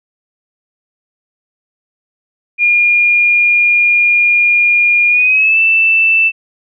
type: tone with pitch glide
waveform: sine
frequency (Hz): 2420 to 2654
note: D#7 to E7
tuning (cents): -49 to +11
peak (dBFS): -7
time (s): 2.58-6.32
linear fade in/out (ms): 50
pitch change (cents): +160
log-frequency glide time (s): 5.09-5.59
effects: none